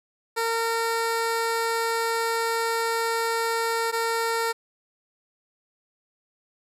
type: tone pair in turn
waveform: 15% pulse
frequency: 457.7 / 457.7 Hz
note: A#4 / A#4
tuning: -32 / -32 cents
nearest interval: unison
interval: 0 cents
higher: neither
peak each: -17 dBFS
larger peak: neither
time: 0.36-3.92 / 3.92-4.53 s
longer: first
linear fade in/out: 20 ms
effects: resampled to 32000 Hz + 9-bit